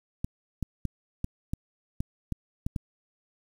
clicks, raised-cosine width 5 ms, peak -17 dBFS, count 9, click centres 0.245 / 0.627 / 0.853 / 1.244 / 1.535 / 2.005 / 2.323 / 2.665 / 2.762 s, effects 8-bit

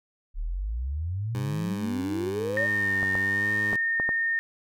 sine exponential sweep, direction up, 34.9 to 610 Hz, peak -27 dBFS, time 0.34-2.68 s, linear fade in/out 50 ms
15% pulse tone with vibrato, 100 Hz, G2, 35 cents sharp, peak -26 dBFS, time 1.35-3.76 s, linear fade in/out 0 ms, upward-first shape sine, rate 1 Hz, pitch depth 83 cents each way
sine tone, 1829 Hz, A#6, 33 cents flat, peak -23 dBFS, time 2.57-4.39 s, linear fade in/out 0 ms
clicks, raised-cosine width 1 ms, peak -17 dBFS, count 5, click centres 3.03 / 3.153 / 3.731 / 3.999 / 4.091 s
effects none

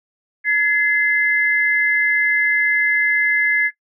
sine tone pair together, 1700 / 2062 Hz, G#6 / C7, +40 / -26 cents, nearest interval minor third, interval 334 cents, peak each -16 dBFS, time 0.44-3.71 s, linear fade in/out 50 ms, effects noise-tail reverb RT60 0.1 s tail -19 dB re dry

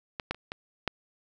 clicks, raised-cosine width 0.3 ms, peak -17 / -13 / -30 / -19 / -11 dBFS, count 5, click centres 0.198 / 0.31 / 0.346 / 0.519 / 0.877 s, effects none

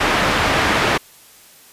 white low-pass noise, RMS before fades -17 dBFS, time 0-0.98 s, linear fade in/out 10 ms, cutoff 2000 Hz, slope 12 dB/octave, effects white hiss -46 dBFS RMS until 1.72 s + resampled to 32000 Hz

